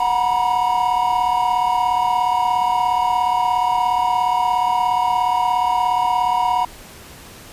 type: tone cluster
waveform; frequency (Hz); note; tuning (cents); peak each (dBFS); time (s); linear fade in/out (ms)
triangle; 734 / 940 / 977; F#5 / A#5 / B5; -14 / +14 / -19; -18; 0-6.65; 5
effects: pink hiss -40 dBFS RMS until 7.52 s + resampled to 32000 Hz